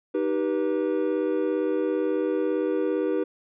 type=chord; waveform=triangle; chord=Eb augmented; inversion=none; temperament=just; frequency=311.1 / 388.9 / 486.1 Hz; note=Eb4 / G4 / B4; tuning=0 / -14 / -28 cents; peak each=-25 dBFS; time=0.14-3.24 s; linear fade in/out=10 ms; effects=resampled to 8000 Hz